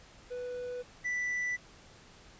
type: tone pair in turn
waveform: triangle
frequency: 493.9 / 1975.6 Hz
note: B4 / B6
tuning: 0 / 0 cents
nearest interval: 2 octaves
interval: 2400 cents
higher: second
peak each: -34 / -29 dBFS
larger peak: second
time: 0.3-0.83 / 1.04-1.57 s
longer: neither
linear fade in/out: 20 ms
effects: pink hiss -56 dBFS RMS until 2.39 s + resampled to 16000 Hz